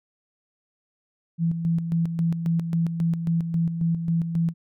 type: tone with tremolo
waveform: sine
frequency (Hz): 166.7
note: E3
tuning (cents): +20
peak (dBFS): -19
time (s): 1.38-4.54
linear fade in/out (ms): 50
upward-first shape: square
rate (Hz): 3.7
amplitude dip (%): 55
effects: none